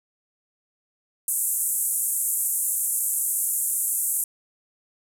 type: band-pass noise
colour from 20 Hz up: white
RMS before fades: -25 dBFS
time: 1.28-4.24 s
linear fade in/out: 2 ms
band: 7700 to 13000 Hz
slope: 48 dB/octave
effects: none